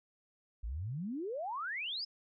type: exponential sweep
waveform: sine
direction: up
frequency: 49.85 to 5250 Hz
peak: -36 dBFS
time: 0.63-2.05 s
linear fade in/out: 10 ms
effects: none